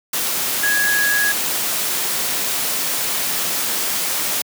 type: tone in noise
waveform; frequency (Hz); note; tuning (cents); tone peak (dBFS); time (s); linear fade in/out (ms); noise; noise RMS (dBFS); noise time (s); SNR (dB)
sine; 1664; G#6; +3; -16; 0.63-1.32; 5; white; -21; 0.13-4.42; +2
effects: high-pass 150 Hz 12 dB/octave